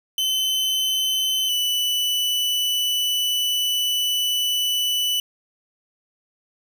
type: tone pair in turn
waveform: 40% pulse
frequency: 3048 / 2977 Hz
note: G7 / F#7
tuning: -49 / +10 cents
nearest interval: unison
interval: 41 cents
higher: first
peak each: -19 dBFS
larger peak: neither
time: 0.18-1.49 / 1.49-5.2 s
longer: second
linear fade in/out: 2 ms
effects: none